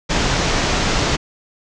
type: low-pass noise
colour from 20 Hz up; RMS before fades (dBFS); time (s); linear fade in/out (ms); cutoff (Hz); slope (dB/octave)
pink; -18; 0.09-1.17; 20; 7000; 48
effects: none